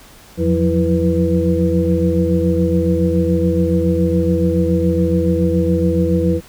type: tone cluster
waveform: sine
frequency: 85.7 / 173.8 / 180.9 / 330.6 / 492.5 Hz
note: F2 / F3 / F#3 / E4 / B4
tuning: -32 / -8 / -39 / +5 / -5 cents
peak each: -19 dBFS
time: 0.37-6.41 s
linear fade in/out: 50 ms
effects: pink hiss -43 dBFS RMS until 6.48 s